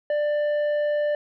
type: tone with tanh clipping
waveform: triangle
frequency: 592 Hz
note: D5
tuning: 14 cents sharp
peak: -22 dBFS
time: 0.1-1.15 s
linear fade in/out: 2 ms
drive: 11 dB
effects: none